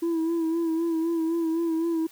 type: tone with vibrato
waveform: sine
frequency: 329.6 Hz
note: E4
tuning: in tune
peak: -20 dBFS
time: 0.02-2.07 s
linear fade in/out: 10 ms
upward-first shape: sine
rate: 3.9 Hz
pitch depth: 44 cents each way
effects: tanh soft clip ceiling -22 dBFS + white hiss -53 dBFS RMS until 2.11 s